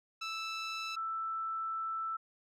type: tone pair in turn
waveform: 15% pulse / sine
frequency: 1318.5 / 1323.9 Hz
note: E6 / E6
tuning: 0 / +7 cents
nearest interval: unison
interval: 7 cents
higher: second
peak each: -30 / -34 dBFS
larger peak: first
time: 0.21-0.96 / 0.96-2.17 s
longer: second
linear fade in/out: 10 ms
effects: low-pass 6000 Hz 12 dB/octave